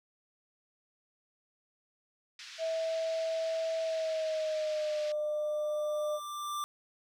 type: band-pass noise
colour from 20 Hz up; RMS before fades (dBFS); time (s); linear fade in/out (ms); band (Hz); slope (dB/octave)
white; -48; 2.39-5.12; 2; 1500 to 5200; 24
type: tone with pitch glide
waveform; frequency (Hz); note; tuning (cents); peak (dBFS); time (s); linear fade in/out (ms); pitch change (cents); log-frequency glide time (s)
sine; 650 to 603; E5 to D5; -24 to +46; -30; 2.58-6.2; 50; -130; 3.81-5.06
type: tone with exponential growth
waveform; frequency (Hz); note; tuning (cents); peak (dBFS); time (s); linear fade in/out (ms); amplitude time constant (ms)
square; 1181; D6; +9; -33; 4.24-6.64; 0; 520
effects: none